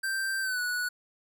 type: tone with pitch glide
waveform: square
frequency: 1568 to 1471.5 Hz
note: G6 to F#6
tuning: 0 to -10 cents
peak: -29 dBFS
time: 0.03-0.89 s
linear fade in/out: 10 ms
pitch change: -110 cents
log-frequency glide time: 0.41-0.6 s
effects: 11-bit